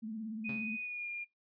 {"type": "tone with vibrato", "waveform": "sine", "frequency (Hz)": 219.6, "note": "A3", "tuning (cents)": -3, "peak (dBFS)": -38, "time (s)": [0.02, 0.77], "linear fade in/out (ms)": 20, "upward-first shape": "triangle", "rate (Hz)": 17, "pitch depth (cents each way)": 79}
{"type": "tone with pitch glide", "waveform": "sine", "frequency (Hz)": [2489, 2410], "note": ["D#7", "D7"], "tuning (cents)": [0, 44], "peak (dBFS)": -37, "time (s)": [0.44, 1.25], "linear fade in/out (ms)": 20, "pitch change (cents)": -56, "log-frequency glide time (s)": [0.78, 1.09]}
{"type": "tone with exponential decay", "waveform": "sawtooth", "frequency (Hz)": 137, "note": "C#3", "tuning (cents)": -20, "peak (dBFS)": -38, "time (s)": [0.49, 0.82], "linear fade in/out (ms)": 2, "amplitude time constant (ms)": 70}
{"effects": ["noise-tail reverb RT60 0.2 s tail -21 dB re dry", "resampled to 11025 Hz"]}